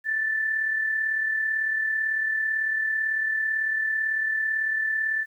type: tone pair together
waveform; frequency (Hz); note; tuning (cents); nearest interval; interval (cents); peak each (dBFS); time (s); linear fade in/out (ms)
sine; 1760 / 1798; A6 / A6; 0 / +37; unison; 37; -23 / -34; 0.04-5.26; 50
effects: 10-bit